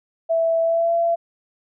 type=tone with pitch glide; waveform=sine; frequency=659.3 to 676.7 Hz; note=E5 to E5; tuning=0 to +45 cents; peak=-16 dBFS; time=0.29-1.16 s; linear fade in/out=20 ms; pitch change=+45 cents; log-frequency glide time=0.62-0.94 s; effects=none